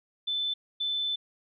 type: tone bursts at uneven times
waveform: sine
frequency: 3520 Hz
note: A7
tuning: in tune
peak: -27 dBFS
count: 2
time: 0.27-0.54 / 0.8-1.16 s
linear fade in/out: 10 ms
effects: none